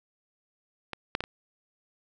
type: clicks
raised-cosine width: 0.3 ms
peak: -18 / -10 / -13 / -23 dBFS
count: 4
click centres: 0.933 / 1.151 / 1.206 / 1.239 s
effects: none